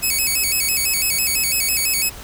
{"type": "tone with vibrato", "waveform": "5% pulse", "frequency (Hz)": 2400, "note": "D7", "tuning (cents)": 37, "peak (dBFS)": -8, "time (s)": [0.02, 2.1], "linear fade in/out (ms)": 20, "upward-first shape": "square", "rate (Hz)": 6, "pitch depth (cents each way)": 120, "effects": ["added 50 Hz sine -41 dBFS peak until 2.23 s", "pink hiss -37 dBFS RMS until 2.23 s"]}